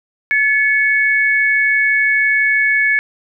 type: tone pair together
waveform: sine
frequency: 1720.7 / 2217 Hz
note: A6 / C#7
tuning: -39 / 0 cents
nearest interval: major third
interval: 439 cents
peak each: -14 dBFS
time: 0.31-2.99 s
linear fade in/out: 0 ms
effects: none